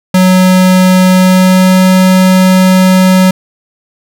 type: tone with pitch glide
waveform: square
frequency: 184.9 to 186.08 Hz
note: F#3 to F#3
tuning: -1 to +10 cents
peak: -4 dBFS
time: 0.14-3.31 s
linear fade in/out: 5 ms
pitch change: +11 cents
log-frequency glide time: 1.08-1.86 s
effects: none